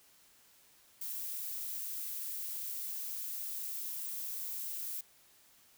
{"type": "noise", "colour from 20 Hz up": "violet", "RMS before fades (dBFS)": -40, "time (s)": [1.01, 5.01], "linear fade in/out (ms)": 5, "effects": ["white hiss -64 dBFS RMS until 5.77 s"]}